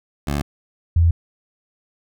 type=tone pair in turn; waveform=15% pulse / sine; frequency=71.7 / 83.93 Hz; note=D2 / E2; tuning=-41 / +32 cents; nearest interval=minor third; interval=273 cents; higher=second; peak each=-14 / -11 dBFS; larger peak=second; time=0.27-0.42 / 0.96-1.11 s; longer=neither; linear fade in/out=5 ms; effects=none